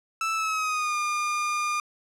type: tone with pitch glide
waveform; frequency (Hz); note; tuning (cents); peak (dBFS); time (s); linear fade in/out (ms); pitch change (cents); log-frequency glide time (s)
30% pulse; 1318.5 to 1209.1; E6 to D#6; 0 to -50; -22; 0.21-1.8; 2; -150; 0.34-0.97
effects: low-pass 9000 Hz 12 dB/octave